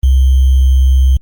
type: tone with sample-and-hold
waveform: sine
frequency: 65.41 Hz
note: C2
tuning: in tune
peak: -5 dBFS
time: 0.03-1.17 s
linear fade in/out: 5 ms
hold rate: 3150 Hz
effects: Opus 32 kbps